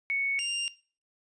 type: tone pair in turn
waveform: sine / sawtooth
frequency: 2217 / 2793 Hz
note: C#7 / F7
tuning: 0 / -1 cents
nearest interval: major third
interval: 399 cents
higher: second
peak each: -26 dBFS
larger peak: neither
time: 0.1-0.39 / 0.39-0.68 s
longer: neither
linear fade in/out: 0 ms
effects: noise-tail reverb RT60 0.4 s tail -19 dB re dry + resampled to 22050 Hz